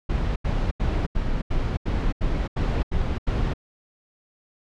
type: noise bursts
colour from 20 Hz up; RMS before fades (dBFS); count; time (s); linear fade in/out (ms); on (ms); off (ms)
brown; -23; 10; 0.09-3.537; 10; 270; 83
effects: low-pass 4000 Hz 12 dB/octave